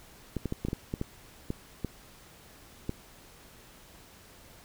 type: clicks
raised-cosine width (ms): 3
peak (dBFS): -18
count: 11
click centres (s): 0.367 / 0.457 / 0.524 / 0.65 / 0.685 / 0.731 / 0.939 / 1.014 / 1.504 / 1.847 / 2.894
effects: pink hiss -54 dBFS RMS until 4.64 s